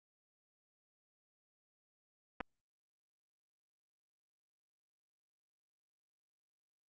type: clicks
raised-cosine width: 0.5 ms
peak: -24 dBFS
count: 2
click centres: 2.405 / 2.409 s
effects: Opus 48 kbps